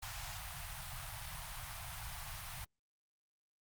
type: band-stop noise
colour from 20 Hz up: pink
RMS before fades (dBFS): -45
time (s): 0.02-2.65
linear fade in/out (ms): 10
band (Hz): 150 to 690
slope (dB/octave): 48
effects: Opus 48 kbps